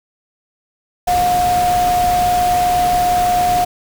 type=tone in noise; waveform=sine; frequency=716 Hz; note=F5; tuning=43 cents sharp; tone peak=-12 dBFS; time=1.07-3.65 s; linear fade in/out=10 ms; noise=pink; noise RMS=-24 dBFS; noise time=1.07-3.65 s; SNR=+9 dB; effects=none